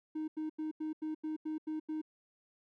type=tone bursts; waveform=triangle; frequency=311.1 Hz; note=D#4; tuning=in tune; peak=-32 dBFS; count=9; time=0.15-2.016 s; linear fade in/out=10 ms; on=130 ms; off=87 ms; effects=tanh soft clip ceiling -29 dBFS